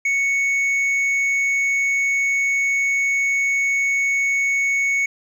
sine tone with hard clipping, 2217 Hz, C#7, in tune, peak -18 dBFS, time 0.05-5.06 s, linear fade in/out 5 ms, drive 4 dB, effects none

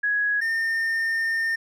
sine / triangle tone pair in turn, 1669 / 1815.8 Hz, G#6 / A#6, +8 / -46 cents, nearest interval minor second, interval 146 cents, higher second, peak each -20 dBFS, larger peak neither, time 0.03-0.41 / 0.41-1.56 s, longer second, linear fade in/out 10 ms, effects none

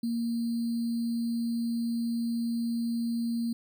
sine tone with sample-and-hold, 233.1 Hz, A#3, in tune, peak -27 dBFS, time 0.03-3.53 s, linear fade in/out 5 ms, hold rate 4410 Hz, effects none

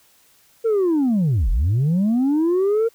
sine linear two-way sweep, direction down then up, 466.2 to 37.6 to 466.2 Hz, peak -13 dBFS, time 0.64-2.89 s, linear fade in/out 20 ms, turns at 1.5 s, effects tanh soft clip ceiling -14 dBFS + white hiss -56 dBFS RMS until 2.94 s

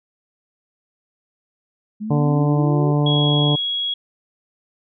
sine exponential sweep, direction up, 207.7 to 390.3 Hz, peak -24 dBFS, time 2-2.93 s, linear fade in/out 20 ms
harmonic tone, 146.83 Hz, D3, in tune, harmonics 1 / 2 / 3 / 4 / 5 / 6 / 7, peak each -16 / -22 / -26 / -28 / -30 / -32 / -33 dBFS, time 2.1-3.56 s, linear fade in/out 10 ms
sine tone, 3322 Hz, G#7, in tune, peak -20 dBFS, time 3.06-3.94 s, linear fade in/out 5 ms
effects none

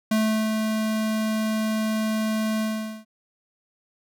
square tone with ADSR envelope, 218 Hz, A3, 16 cents flat, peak -19 dBFS, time 0.11-3.05 s, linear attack 6 ms, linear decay 370 ms, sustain -4 dB, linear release 440 ms, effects none

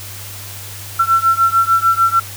sine beating tone pair, 1347 / 1353.7 Hz, E6 / E6, +37 / +46 cents, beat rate 6.7 Hz, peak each -13 / -14 dBFS, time 0.99-2.2 s, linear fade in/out 10 ms, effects added 99 Hz sine -33 dBFS peak until 2.36 s + white hiss -32 dBFS RMS until 2.36 s

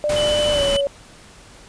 sine tone with pitch glide, 595 to 561.6 Hz, D5 to C#5, +22 to +22 cents, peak -17 dBFS, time 0.04-0.87 s, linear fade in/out 0 ms, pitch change -100 cents, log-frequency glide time 0.52-0.63 s
pink noise, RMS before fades -26 dBFS, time 0.09-0.77 s, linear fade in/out 5 ms
triangle tone with vibrato, 3000 Hz, F#7, 23 cents sharp, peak -21 dBFS, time 0.16-0.81 s, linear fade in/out 5 ms, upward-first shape triangle, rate 13 Hz, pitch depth 15 cents each way
effects pink hiss -45 dBFS RMS until 1.68 s + resampled to 22050 Hz

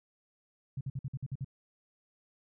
sine tone bursts, 133.8 Hz, C3, 39 cents sharp, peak -33 dBFS, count 8, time 0.77-1.446 s, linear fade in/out 5 ms, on 39 ms, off 52 ms, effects none

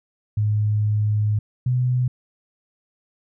sine tone pair in turn, 105.7 / 125.44 Hz, G#2 / B2, +31 / +27 cents, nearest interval minor third, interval 296 cents, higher second, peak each -17 dBFS, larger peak neither, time 0.37-1.39 / 1.66-2.08 s, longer first, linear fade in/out 5 ms, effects none

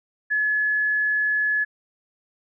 sine tone, 1706 Hz, G#6, 46 cents sharp, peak -19 dBFS, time 0.3-1.65 s, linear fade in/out 20 ms, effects none

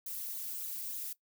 violet noise with flanger, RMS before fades -40 dBFS, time 0.06-1.13 s, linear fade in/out 5 ms, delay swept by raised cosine 0.36 to 4.56 ms, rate 3.4 Hz, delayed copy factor -0.75, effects noise-tail reverb RT60 0.1 s tail -18 dB re dry

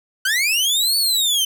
sawtooth linear two-way sweep, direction up then down, 1480 to 4514 to 3029 Hz, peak -13 dBFS, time 0.25-1.45 s, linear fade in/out 5 ms, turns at 0.97 s, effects none

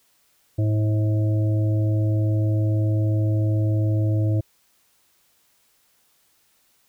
harmonic tone, 107.1 Hz, A2, 46 cents flat, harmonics 1 / 3 / 5 / 6, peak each -18 / -28 / -35 / -36 dBFS, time 0.58-4.41 s, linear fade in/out 10 ms, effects white hiss -63 dBFS RMS until 6.88 s

